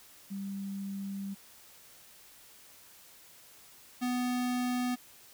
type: tone pair in turn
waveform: sine / square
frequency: 196.9 / 248.1 Hz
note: G3 / B3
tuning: +8 / +8 cents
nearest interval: major third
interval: 400 cents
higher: second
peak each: -35 / -30 dBFS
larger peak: second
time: 0.3-1.35 / 4.01-4.96 s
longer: first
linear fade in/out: 20 ms
effects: white hiss -56 dBFS RMS until 5.33 s